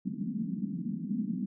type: band-pass noise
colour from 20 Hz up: pink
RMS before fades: -34 dBFS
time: 0.05-1.46 s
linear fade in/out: 10 ms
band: 180 to 250 Hz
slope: 48 dB/octave
effects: none